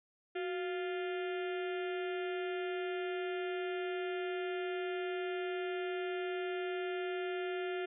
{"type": "harmonic tone with a mistuned harmonic", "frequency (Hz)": 349.2, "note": "F4", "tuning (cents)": 0, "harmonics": [1, 2, 4, 5, 6, 7, 8, 9, 10], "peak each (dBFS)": [-36, -44, -47, -49, -51, -52, -53, -55, -59], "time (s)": [0.35, 7.86], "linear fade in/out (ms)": 10, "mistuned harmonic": 1, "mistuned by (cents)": 91, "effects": []}